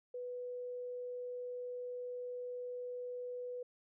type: tone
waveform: sine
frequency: 493.9 Hz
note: B4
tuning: in tune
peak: -40 dBFS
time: 0.14-3.63 s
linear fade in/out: 5 ms
effects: none